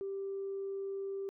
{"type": "tone", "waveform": "sine", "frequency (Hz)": 392, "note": "G4", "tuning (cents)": 0, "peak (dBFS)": -35, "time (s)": [0.01, 1.29], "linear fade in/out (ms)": 0, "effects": ["tanh soft clip ceiling -31 dBFS"]}